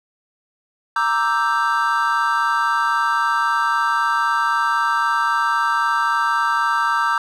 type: chord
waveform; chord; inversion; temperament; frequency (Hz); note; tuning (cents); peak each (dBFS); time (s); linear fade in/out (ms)
triangle; E half-diminished seventh; second; equal; 932.3 / 1174.7 / 1318.5 / 1568; Bb5 / D6 / E6 / G6; 0 / 0 / 0 / 0; -20; 0.96-7.18; 2
effects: none